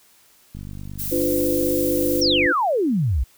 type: click train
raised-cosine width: 5 ms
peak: -23 dBFS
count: 95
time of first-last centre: 0.55-2.461 s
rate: 49.2 Hz
type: noise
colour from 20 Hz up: violet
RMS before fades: -28 dBFS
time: 0.98-2.22 s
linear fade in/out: 20 ms
type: chord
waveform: sine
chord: B diminished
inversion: first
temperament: equal with one note detuned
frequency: 293.7 / 349.2 / 506.9 Hz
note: D4 / F4 / B4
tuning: 0 / 0 / +45 cents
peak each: -23 dBFS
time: 1.11-2.53 s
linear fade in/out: 20 ms
type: exponential sweep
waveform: sine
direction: down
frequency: 5910 to 55 Hz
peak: -17 dBFS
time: 2.21-3.24 s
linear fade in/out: 10 ms
effects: white hiss -55 dBFS RMS until 3.37 s